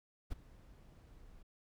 brown noise with ADSR envelope, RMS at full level -39 dBFS, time 0.3-1.43 s, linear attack 21 ms, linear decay 16 ms, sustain -19 dB, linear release 10 ms, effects none

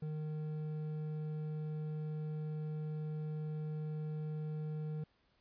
triangle tone with hard clipping, 153.7 Hz, D#3, 21 cents flat, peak -39 dBFS, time 0.02-5.04 s, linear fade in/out 5 ms, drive 10 dB, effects pink hiss -74 dBFS RMS until 5.4 s + resampled to 11025 Hz

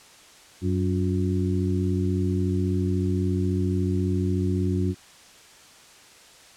harmonic tone with a mistuned harmonic, 94.2 Hz, F#2, 32 cents sharp, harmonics 1 / 2 / 3 / 4, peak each -24 / -27 / -29 / -30 dBFS, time 0.61-4.95 s, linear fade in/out 50 ms, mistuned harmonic 4, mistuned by -84 cents, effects white hiss -50 dBFS RMS until 6.56 s + low-pass 8000 Hz 12 dB/octave

